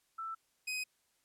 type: tone pair in turn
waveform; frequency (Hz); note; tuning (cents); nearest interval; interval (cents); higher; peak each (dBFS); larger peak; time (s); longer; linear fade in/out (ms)
sine / sawtooth; 1327 / 2512; E6 / D#7; +11 / +16; major seventh; 1105; second; -38 / -32; second; 0.18-0.35 / 0.67-0.84; neither; 10
effects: white hiss -75 dBFS RMS until 1.24 s + low-pass 12000 Hz 12 dB/octave